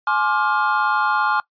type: chord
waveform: triangle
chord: D half-diminished seventh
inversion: second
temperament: just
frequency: 845.8 / 1057.2 / 1174.7 / 1409.6 Hz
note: Ab5 / C6 / D6 / F6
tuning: +31 / +18 / 0 / +16 cents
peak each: -20 / -21 / -22 / -19 dBFS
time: 0.07-1.4 s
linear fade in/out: 2 ms
effects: noise-tail reverb RT60 0.1 s tail -21 dB re dry + resampled to 11025 Hz